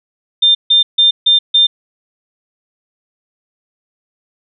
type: tone bursts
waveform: sine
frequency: 3600 Hz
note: A7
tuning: 39 cents sharp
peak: -6 dBFS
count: 5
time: 0.42-1.67 s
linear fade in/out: 10 ms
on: 130 ms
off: 150 ms
effects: none